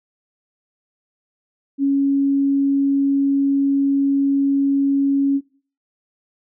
sine tone, 277.2 Hz, C#4, in tune, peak -14 dBFS, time 1.78-5.41 s, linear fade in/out 50 ms, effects noise-tail reverb RT60 0.4 s tail -18 dB re dry

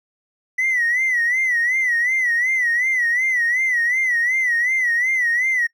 triangle tone with vibrato, 1975 Hz, B6, in tune, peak -14 dBFS, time 0.58-5.67 s, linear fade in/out 10 ms, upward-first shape sine, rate 2.7 Hz, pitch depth 110 cents each way, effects noise-tail reverb RT60 0.1 s tail -21 dB re dry + tanh soft clip ceiling -12 dBFS

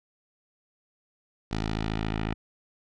10% pulse tone with low-pass filter sweep, 54 Hz, A1, 32 cents flat, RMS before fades -30 dBFS, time 1.51-2.34 s, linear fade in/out 5 ms, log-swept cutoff 5000 to 2700 Hz, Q 1.4, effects none

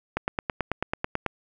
click train, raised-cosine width 0.5 ms, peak -10 dBFS, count 11, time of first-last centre 0.17-1.263 s, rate 9.15 Hz, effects none

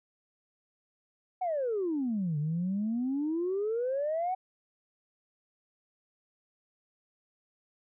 sine exponential two-way sweep, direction down then up, 761 to 144.9 to 761 Hz, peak -27 dBFS, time 1.41-4.35 s, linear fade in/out 10 ms, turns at 2.38 s, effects tanh soft clip ceiling -24 dBFS

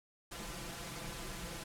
pink noise with comb filter, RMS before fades -44 dBFS, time 0.31-1.64 s, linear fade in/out 10 ms, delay 5.9 ms, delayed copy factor +0.75, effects low-pass 12000 Hz 12 dB/octave

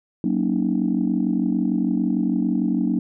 sine chord, D# minor seventh, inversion first, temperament just, 186.68 / 233.3 / 280 / 311.1 Hz, F#3 / A#3 / C#4 / D#4, +16 / +2 / +18 / 0 cents, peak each -23 / -22 / -24 / -25 dBFS, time 0.24-2.99 s, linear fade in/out 2 ms, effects tanh soft clip ceiling -10 dBFS

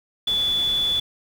sine tone in noise, 3450 Hz, A7, 35 cents flat, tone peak -19 dBFS, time 0.27-1 s, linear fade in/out 5 ms, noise pink, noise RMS -37 dBFS, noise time 0.27-1 s, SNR +15 dB, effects none

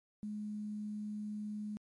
sine tone with quantisation, 210.3 Hz, G#3, 22 cents sharp, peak -38 dBFS, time 0.23-1.77 s, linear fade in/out 0 ms, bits 11, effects MP3 48 kbps

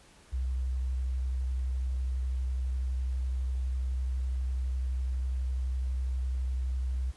sine tone with vibrato, 64 Hz, C2, 38 cents flat, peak -28 dBFS, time 0.32-7.12 s, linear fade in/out 20 ms, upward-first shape triangle, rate 12 Hz, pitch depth 27 cents each way, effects pink hiss -58 dBFS RMS until 7.16 s + resampled to 24000 Hz

